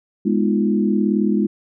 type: chord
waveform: sine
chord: F half-diminished seventh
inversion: first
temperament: equal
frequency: 207.7 / 246.9 / 311.1 / 349.2 Hz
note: Ab3 / Cb4 / Eb4 / F4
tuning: 0 / 0 / 0 / 0 cents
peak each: -17 / -23 / -23 / -23 dBFS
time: 0.25-1.47 s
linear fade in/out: 10 ms
effects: none